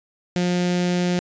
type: tone with notch filter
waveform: sawtooth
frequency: 177.9 Hz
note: F3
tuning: 32 cents sharp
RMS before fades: -21 dBFS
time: 0.36-1.19 s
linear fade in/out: 0 ms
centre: 1100 Hz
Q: 1.3
effects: resampled to 16000 Hz